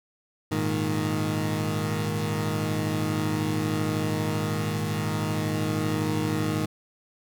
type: chord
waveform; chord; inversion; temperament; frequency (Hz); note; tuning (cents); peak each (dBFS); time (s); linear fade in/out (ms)
20% pulse; Ab suspended second; none; equal; 103.83 / 116.54 / 155.56; Ab2 / Bb2 / Eb3; 0 / 0 / 0; -24 / -28 / -23; 0.51-6.66; 10
effects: none